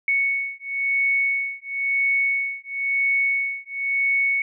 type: beating tone pair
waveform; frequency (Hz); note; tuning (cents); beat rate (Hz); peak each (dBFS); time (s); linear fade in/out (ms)
sine; 2217 / 2217.98; C#7 / C#7; 0 / 0; 0.98; -23; 0.08-4.42; 2
effects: none